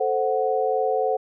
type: chord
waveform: sine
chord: F# diminished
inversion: first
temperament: equal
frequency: 440 / 523.3 / 740 Hz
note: A4 / C5 / F#5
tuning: 0 / 0 / 0 cents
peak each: -24 dBFS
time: 0-1.17 s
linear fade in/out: 10 ms
effects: none